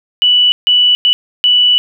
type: tone bursts at uneven times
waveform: sine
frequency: 2960 Hz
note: F#7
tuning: in tune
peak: -6 dBFS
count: 4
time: 0.22-0.52 / 0.67-0.95 / 1.05-1.13 / 1.44-1.78 s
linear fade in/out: 0 ms
effects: none